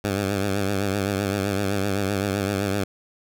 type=tone with vibrato; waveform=10% pulse; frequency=99.1 Hz; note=G2; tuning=19 cents sharp; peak=-14 dBFS; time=0.04-2.84 s; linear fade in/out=5 ms; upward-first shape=triangle; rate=7.8 Hz; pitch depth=86 cents each way; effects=none